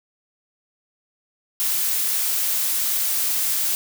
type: noise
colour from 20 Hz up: blue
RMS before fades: -22 dBFS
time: 1.6-3.75 s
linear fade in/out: 0 ms
effects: none